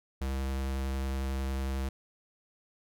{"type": "tone with vibrato", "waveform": "square", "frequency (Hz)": 66.8, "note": "C2", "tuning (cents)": 36, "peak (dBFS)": -31, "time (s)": [0.21, 1.89], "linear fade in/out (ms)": 5, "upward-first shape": "square", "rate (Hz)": 11, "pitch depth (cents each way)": 8, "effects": []}